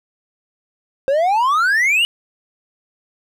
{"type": "exponential sweep", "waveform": "triangle", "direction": "up", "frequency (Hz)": [524, 2968], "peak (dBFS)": -11, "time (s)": [1.08, 2.05], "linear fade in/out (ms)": 0, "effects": []}